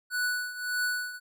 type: tone with tremolo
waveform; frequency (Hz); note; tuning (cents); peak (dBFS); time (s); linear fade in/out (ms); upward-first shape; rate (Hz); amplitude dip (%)
square; 1480; F#6; 0; -26; 0.1-1.2; 50; triangle; 1.7; 80
effects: none